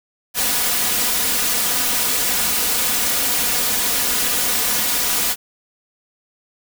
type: noise with comb filter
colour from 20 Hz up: white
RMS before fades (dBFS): -19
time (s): 0.34-5.36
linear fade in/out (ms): 50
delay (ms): 4.1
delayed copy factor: +0.65
effects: none